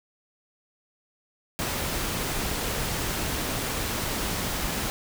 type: noise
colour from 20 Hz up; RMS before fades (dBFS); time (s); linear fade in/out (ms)
pink; -29; 1.59-4.9; 0
effects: none